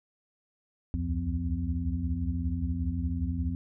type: tone cluster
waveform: sine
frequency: 68.2 / 73.4 / 85.2 / 173 / 255.4 Hz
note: C#2 / D2 / F2 / F3 / C4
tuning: -28 / 0 / -42 / -16 / -42 cents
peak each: -35 / -36 / -31 / -36 / -35 dBFS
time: 0.94-3.55 s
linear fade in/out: 0 ms
effects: none